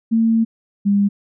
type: tone pair in turn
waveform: sine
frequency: 226.1 / 201.4 Hz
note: A3 / G3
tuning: +47 / +47 cents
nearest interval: major second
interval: 200 cents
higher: first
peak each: -12 dBFS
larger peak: neither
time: 0.11-0.45 / 0.85-1.09 s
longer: first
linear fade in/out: 20 ms
effects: none